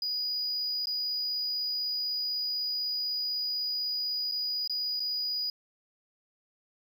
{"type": "tone with dropouts", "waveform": "triangle", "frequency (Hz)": 4918, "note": "D#8", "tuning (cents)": -21, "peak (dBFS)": -27, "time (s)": [0.02, 5.5], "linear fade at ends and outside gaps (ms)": 2, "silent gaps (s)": [[0.857, 0.87], [4.314, 4.32], [4.676, 4.696], [4.996, 5.002]], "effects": ["tanh soft clip ceiling -24 dBFS"]}